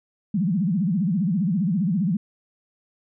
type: tone with vibrato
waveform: sine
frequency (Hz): 185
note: F#3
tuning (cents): 0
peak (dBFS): -19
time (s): 0.34-2.17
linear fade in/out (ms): 5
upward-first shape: sine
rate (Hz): 15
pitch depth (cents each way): 260
effects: none